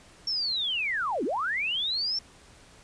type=linear two-way sweep; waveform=sine; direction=down then up; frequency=5510 to 224.3 to 5510 Hz; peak=-26 dBFS; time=0.27-2.19 s; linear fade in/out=5 ms; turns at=1.24 s; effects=pink hiss -54 dBFS RMS until 2.83 s + resampled to 22050 Hz